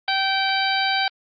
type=harmonic tone; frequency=775 Hz; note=G5; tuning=20 cents flat; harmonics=1 / 2 / 3 / 4 / 5 / 6; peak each=-23 / -25 / -27 / -28 / -28 / -28 dBFS; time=0.08-1.08 s; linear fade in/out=2 ms; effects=Opus 24 kbps